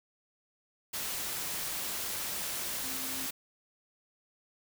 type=tone in noise; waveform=sine; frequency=263.1 Hz; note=C4; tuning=10 cents sharp; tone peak=-45 dBFS; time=2.83-3.27 s; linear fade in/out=10 ms; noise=white; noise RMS=-36 dBFS; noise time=0.93-3.31 s; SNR=-12 dB; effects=none